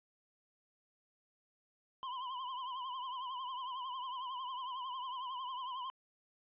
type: tone with vibrato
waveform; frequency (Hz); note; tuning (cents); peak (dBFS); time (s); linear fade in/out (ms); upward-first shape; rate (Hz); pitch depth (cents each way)
square; 1021; C6; -43; -40; 2.03-5.9; 0; triangle; 11; 100
effects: resampled to 8000 Hz